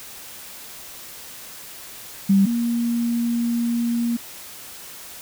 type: tone pair in turn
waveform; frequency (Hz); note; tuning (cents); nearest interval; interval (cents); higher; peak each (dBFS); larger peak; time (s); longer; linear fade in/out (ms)
sine; 196 / 235.3; G3 / A#3; 0 / +16; minor third; 316; second; -12 / -19; first; 2.29-2.46 / 2.46-4.17; second; 10
effects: white hiss -39 dBFS RMS until 5.21 s